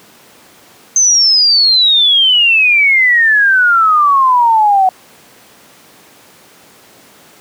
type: exponential sweep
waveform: sine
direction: down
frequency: 6290 to 740 Hz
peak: -6 dBFS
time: 0.96-4.89 s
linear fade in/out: 2 ms
effects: pink hiss -42 dBFS RMS until 7.4 s + high-pass 200 Hz 12 dB/octave